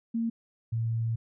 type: tone pair in turn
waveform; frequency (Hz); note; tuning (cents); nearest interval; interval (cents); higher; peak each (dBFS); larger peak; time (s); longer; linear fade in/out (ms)
sine; 229.2 / 114.14; A#3 / A#2; -29 / -36; octave; 1207; first; -26; neither; 0.14-0.3 / 0.72-1.16; second; 10
effects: none